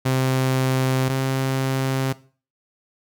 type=tone pair in turn; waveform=sawtooth; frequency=130.81 / 133.02 Hz; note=C3 / C3; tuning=0 / +29 cents; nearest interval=unison; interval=29 cents; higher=second; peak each=-14 / -16 dBFS; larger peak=first; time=0.05-1.09 / 1.09-2.13 s; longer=neither; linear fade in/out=10 ms; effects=noise-tail reverb RT60 0.4 s tail -18 dB re dry